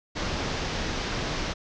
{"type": "low-pass noise", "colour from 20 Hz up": "pink", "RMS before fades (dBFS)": -30, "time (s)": [0.15, 1.54], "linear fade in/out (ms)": 20, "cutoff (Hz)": 6200, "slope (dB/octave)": 48, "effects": []}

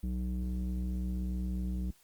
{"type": "tone with low-pass filter", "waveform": "square", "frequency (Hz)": 61.74, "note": "B1", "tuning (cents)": 0, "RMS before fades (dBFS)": -34, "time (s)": [0.03, 1.91], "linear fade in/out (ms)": 5, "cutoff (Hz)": 230, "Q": 2.3, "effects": ["white hiss -65 dBFS RMS until 2.03 s", "Opus 32 kbps"]}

